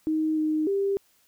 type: tone with pitch steps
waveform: sine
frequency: 313.2 / 309.6 / 395.7 Hz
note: D#4 / D#4 / G4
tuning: +11 / -9 / +16 cents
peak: -22 dBFS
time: 0.07-0.97 s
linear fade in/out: 0 ms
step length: 300 ms
effects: white hiss -64 dBFS RMS until 1.27 s